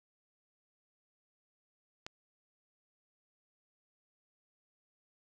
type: click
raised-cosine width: 0.2 ms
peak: -24 dBFS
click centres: 2.065 s
effects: none